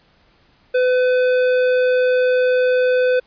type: tone with tanh clipping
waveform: sine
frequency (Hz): 504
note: B4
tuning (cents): +35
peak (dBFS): -15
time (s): 0.74-3.2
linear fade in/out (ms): 10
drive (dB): 13
effects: pink hiss -56 dBFS RMS until 3.26 s + resampled to 11025 Hz